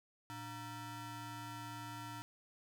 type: ring-modulated tone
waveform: 25% pulse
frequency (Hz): 412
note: G#4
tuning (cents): -14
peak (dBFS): -38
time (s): 0.3-2.22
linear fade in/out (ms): 0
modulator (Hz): 527
effects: none